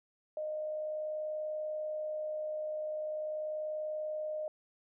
sine tone with amplitude modulation, 615 Hz, D#5, 20 cents flat, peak -33 dBFS, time 0.37-4.48 s, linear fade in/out 2 ms, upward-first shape sine, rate 60.4 Hz, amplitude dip 30%, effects none

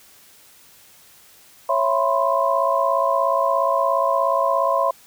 sine tone cluster, 551 / 666 / 999 / 1056 Hz, C#5 / E5 / B5 / C6, -11 / +18 / +20 / +16 cents, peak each -22 dBFS, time 1.69-4.91 s, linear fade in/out 5 ms, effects white hiss -50 dBFS RMS until 5.06 s

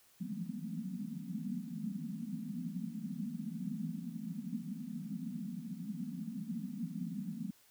white band-pass noise, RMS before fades -41 dBFS, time 0.2-7.51 s, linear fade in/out 10 ms, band 160 to 250 Hz, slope 96 dB/octave, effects white hiss -66 dBFS RMS until 7.7 s

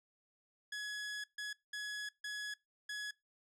sawtooth tone bursts at uneven times, 1685 Hz, G#6, 25 cents sharp, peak -36 dBFS, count 5, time 0.72-1.24 / 1.38-1.53 / 1.73-2.09 / 2.24-2.54 / 2.89-3.11 s, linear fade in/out 5 ms, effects noise-tail reverb RT60 0.2 s tail -23 dB re dry + low-pass 8000 Hz 12 dB/octave

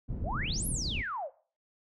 pink low-pass noise, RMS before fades -35 dBFS, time 0.08-1.03 s, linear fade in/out 20 ms, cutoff 210 Hz, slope 12 dB/octave
sine exponential two-way sweep, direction up then down, 493.9 to 11590 to 493.9 Hz, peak -33 dBFS, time 0.23-1.3 s, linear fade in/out 50 ms, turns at 0.67 s
effects noise-tail reverb RT60 0.4 s tail -17 dB re dry

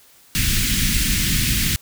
pink band-stop noise, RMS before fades -19 dBFS, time 0.35-1.76 s, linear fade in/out 0 ms, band 240 to 1900 Hz, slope 24 dB/octave, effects white hiss -51 dBFS RMS until 1.81 s

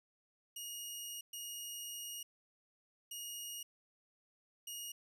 15% pulse tone bursts at uneven times, 2871 Hz, F7, 47 cents sharp, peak -36 dBFS, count 4, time 0.56-1.21 / 1.33-2.23 / 3.11-3.63 / 4.67-4.92 s, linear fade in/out 5 ms, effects none

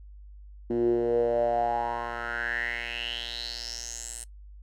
10% pulse tone with band-pass filter sweep, 118.2 Hz, A#2, 24 cents sharp, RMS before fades -29 dBFS, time 0.7-4.24 s, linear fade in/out 5 ms, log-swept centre 300 to 8900 Hz, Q 6.6, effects noise-tail reverb RT60 0.1 s tail -19 dB re dry + added 50 Hz sine -44 dBFS peak until 4.62 s

